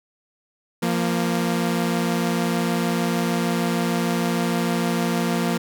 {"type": "tone pair together", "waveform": "sawtooth", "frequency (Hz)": [173.19, 233.1], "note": ["F3", "A#3"], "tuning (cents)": [-14, 0], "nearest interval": "perfect fourth", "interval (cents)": 514, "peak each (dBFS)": -19, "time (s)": [0.82, 5.58], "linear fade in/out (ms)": 10, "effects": []}